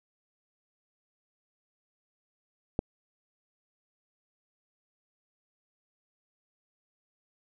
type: click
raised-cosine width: 2 ms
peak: -13 dBFS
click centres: 2.791 s
effects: none